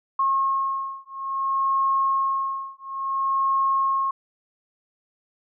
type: beating tone pair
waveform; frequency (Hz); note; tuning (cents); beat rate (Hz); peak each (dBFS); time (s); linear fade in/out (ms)
sine; 1082 / 1082.58; C#6 / C#6; -42 / -41; 0.58; -24; 0.19-4.11; 5
effects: none